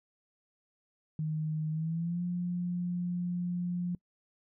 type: tone with pitch glide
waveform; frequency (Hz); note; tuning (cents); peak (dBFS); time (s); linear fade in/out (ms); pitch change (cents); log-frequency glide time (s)
sine; 155.6 to 176.68; D#3 to F3; 0 to +20; -30; 1.19-3.95; 2; +220; 1.71-2.23
effects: noise-tail reverb RT60 0.1 s tail -25 dB re dry